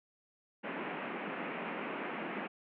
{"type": "band-pass noise", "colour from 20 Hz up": "pink", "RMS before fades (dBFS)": -40, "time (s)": [0.63, 2.48], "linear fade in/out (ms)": 20, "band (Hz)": [180, 2700], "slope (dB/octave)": 48, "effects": []}